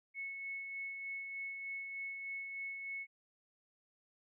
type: tone with tremolo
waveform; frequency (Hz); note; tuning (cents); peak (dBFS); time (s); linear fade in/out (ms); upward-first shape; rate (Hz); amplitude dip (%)
sine; 2200; C#7; -14; -39; 0.14-3.07; 50; sine; 3.3; 35
effects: none